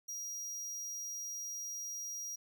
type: tone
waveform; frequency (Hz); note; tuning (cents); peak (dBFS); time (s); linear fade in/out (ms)
45% pulse; 5730; F8; +44; -40; 0.08-2.36; 10
effects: none